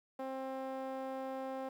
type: tone with band-pass filter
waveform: sawtooth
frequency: 264.7 Hz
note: C4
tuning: 20 cents sharp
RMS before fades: -41 dBFS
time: 0.19-1.69 s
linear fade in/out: 5 ms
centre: 650 Hz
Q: 1.7
effects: 11-bit